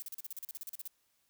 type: noise bursts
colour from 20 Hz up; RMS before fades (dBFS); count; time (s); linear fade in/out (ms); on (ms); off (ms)
violet; -42; 15; 0-0.876; 0; 22; 39
effects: white hiss -75 dBFS RMS until 1.29 s